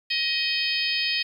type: harmonic tone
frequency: 629 Hz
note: D#5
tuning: 19 cents sharp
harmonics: 3 / 4 / 5 / 6 / 7 / 8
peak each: -32 / -28 / -29 / -34 / -29 / -30 dBFS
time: 0.1-1.23 s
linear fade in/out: 10 ms
effects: 9-bit